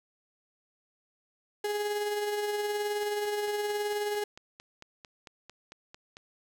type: tone with tremolo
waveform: 35% pulse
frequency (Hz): 415.3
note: G#4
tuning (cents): 0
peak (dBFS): -26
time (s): 1.64-4.24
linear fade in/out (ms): 5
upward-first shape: sine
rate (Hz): 19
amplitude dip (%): 35
type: click train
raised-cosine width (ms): 0.2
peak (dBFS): -29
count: 15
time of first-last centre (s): 3.03-6.169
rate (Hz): 4.46
effects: none